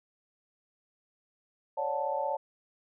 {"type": "chord", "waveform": "sine", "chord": "D major seventh", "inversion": "third", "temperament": "just", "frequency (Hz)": [550.6, 587.3, 734.2, 881], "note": ["C#5", "D5", "F#5", "A5"], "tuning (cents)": [-12, 0, -14, 2], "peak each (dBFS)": [-34, -35, -38, -32], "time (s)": [1.77, 2.37], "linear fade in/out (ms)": 10, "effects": []}